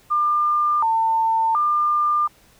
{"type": "tone with vibrato", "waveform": "sine", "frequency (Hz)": 1038, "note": "C6", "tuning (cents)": -14, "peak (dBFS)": -16, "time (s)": [0.1, 2.28], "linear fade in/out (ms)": 20, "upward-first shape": "square", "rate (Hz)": 0.69, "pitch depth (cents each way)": 250, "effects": ["pink hiss -54 dBFS RMS until 2.59 s"]}